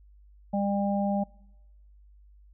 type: harmonic tone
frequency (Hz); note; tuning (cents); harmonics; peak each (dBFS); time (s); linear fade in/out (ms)
200.3; G3; +38; 1 / 3 / 4; -26 / -31 / -32; 0.53-1.24; 10
effects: noise-tail reverb RT60 1.0 s tail -25 dB re dry + added 50 Hz sine -52 dBFS peak until 2.53 s